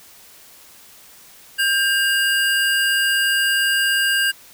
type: tone pair together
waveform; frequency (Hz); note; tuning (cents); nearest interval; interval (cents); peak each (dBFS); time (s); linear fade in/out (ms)
square; 1595 / 2842; G6 / F7; +30 / +30; minor seventh; 1000; -18 / -22; 1.58-4.32; 20
effects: white hiss -46 dBFS RMS until 4.53 s